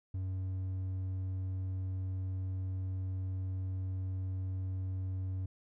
sine tone with hard clipping, 93.9 Hz, F#2, 26 cents sharp, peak -35 dBFS, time 0.14-5.46 s, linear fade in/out 5 ms, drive 3 dB, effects none

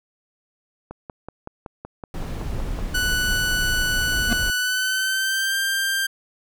click train, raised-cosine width 1 ms, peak -20 dBFS, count 11, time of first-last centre 0.91-2.79 s, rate 5.32 Hz
brown noise, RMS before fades -27 dBFS, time 2.14-4.5 s, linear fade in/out 2 ms
sawtooth tone with pitch glide, 1485 to 1582.4 Hz, F#6 to G6, +6 to +16 cents, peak -17 dBFS, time 2.94-6.07 s, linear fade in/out 10 ms, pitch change +110 cents, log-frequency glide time 4.56-5.56 s
square tone with exponential growth, 232.2 Hz, A#3, 7 cents flat, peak -17 dBFS, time 4.25-4.33 s, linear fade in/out 2 ms, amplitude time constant 17 ms
effects none

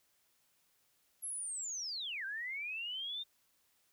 sine linear two-way sweep, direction down then up, 11350 to 1536 to 3670 Hz, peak -38 dBFS, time 1.22-3.24 s, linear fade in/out 20 ms, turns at 2.25 s, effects white hiss -74 dBFS RMS until 3.92 s

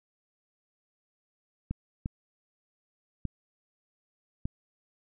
clicks, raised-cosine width 5 ms, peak -19 dBFS, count 4, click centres 1.71 / 2.059 / 3.253 / 4.455 s, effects none

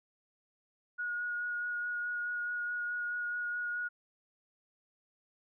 sine tone with vibrato, 1446 Hz, F#6, 40 cents flat, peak -33 dBFS, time 0.98-3.89 s, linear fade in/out 20 ms, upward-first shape sine, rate 4.7 Hz, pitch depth 12 cents each way, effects none

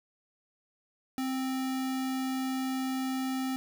sine tone with sample-and-hold, 261.6 Hz, C4, in tune, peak -29 dBFS, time 1.18-3.56 s, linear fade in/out 0 ms, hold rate 1050 Hz, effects none

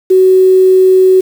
sine tone with quantisation, 374.6 Hz, F#4, 21 cents sharp, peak -3 dBFS, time 0.1-1.21 s, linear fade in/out 10 ms, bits 5, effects none

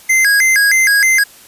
square tone with vibrato, 1848 Hz, A#6, 16 cents flat, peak -9 dBFS, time 0.09-1.24 s, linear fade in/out 10 ms, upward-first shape square, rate 3.2 Hz, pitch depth 200 cents each way, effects white hiss -41 dBFS RMS until 1.47 s + resampled to 32000 Hz

